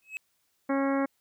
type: tone with exponential growth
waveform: triangle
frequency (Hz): 2571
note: E7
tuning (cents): -44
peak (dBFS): -28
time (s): 0.02-0.17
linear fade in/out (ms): 0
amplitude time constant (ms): 32
type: harmonic tone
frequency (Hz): 274.1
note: C#4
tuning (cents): -19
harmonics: 1 / 2 / 3 / 4 / 5 / 6 / 7 / 8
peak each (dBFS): -26 / -30 / -36 / -36 / -39 / -41 / -42 / -43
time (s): 0.69-1.06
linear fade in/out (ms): 10
effects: white hiss -73 dBFS RMS until 1.2 s